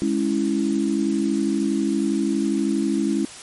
sine chord, C# minor, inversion second, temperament equal, 207.7 / 277.2 / 329.6 Hz, G#3 / C#4 / E4, 0 / 0 / 0 cents, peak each -23 dBFS, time 0.02-3.25 s, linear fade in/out 0 ms, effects white hiss -39 dBFS RMS until 3.42 s + MP3 48 kbps

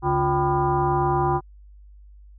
sine tone with frequency modulation, 567 Hz, C#5, 39 cents sharp, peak -18 dBFS, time 0.02-1.41 s, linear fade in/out 50 ms, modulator 213 Hz, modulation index 2.5, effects added 50 Hz sine -44 dBFS peak until 2.38 s

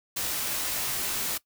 white noise with comb filter, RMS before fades -30 dBFS, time 0.16-1.38 s, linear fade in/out 10 ms, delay 19 ms, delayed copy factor -0.5, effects noise-tail reverb RT60 0.1 s tail -19 dB re dry

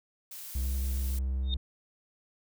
blue noise, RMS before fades -43 dBFS, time 0.31-1.19 s, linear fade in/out 5 ms
triangle tone, 65.41 Hz, C2, in tune, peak -26 dBFS, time 0.55-1.57 s, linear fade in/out 5 ms
sine tone with exponential growth, 3666 Hz, A#7, 30 cents flat, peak -28 dBFS, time 1.43-1.54 s, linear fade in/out 1 ms, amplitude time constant 22 ms
effects none

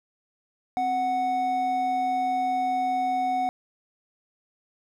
triangle tone pair together, 261.6 / 739.9 Hz, C4 / F#5, 0 / 0 cents, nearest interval octave + tritone, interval 1800 cents, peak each -32 / -21 dBFS, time 0.77-3.49 s, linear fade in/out 0 ms, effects none

